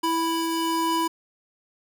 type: tone pair together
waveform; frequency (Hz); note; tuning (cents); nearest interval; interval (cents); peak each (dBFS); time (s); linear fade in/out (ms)
square; 329.6 / 987.7; E4 / B5; 0 / 0; octave + perfect fifth; 1900; -26 / -26; 0.03-1.08; 10
effects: none